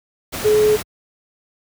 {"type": "tone in noise", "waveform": "sine", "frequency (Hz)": 425.4, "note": "G#4", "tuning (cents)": 42, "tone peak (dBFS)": -11, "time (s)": [0.44, 0.77], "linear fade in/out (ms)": 20, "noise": "pink", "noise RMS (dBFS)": -26, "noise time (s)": [0.32, 0.83], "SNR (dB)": 12, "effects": ["high-pass 60 Hz 12 dB/octave"]}